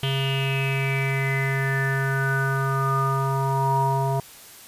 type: tone with low-pass filter sweep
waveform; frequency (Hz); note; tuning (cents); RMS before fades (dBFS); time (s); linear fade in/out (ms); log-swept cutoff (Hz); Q
square; 135.6; C#3; -38; -23; 0.03-4.2; 2; 3100 to 830; 9.6
effects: white hiss -45 dBFS RMS until 4.67 s + resampled to 32000 Hz